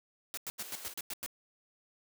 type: noise bursts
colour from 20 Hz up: white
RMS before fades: -39 dBFS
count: 8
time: 0.34-1.262 s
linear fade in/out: 0 ms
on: 33 ms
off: 94 ms
type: high-pass noise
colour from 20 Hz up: white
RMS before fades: -47 dBFS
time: 0.58-0.94 s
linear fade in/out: 10 ms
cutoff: 300 Hz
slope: 24 dB/octave
effects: none